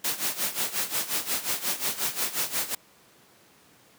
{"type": "noise with tremolo", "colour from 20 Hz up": "white", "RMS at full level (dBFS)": -26, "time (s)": [0.04, 2.75], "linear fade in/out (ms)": 5, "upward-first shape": "sine", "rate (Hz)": 5.6, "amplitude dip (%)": 80, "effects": ["pink hiss -57 dBFS RMS until 3.98 s", "high-pass 150 Hz 12 dB/octave"]}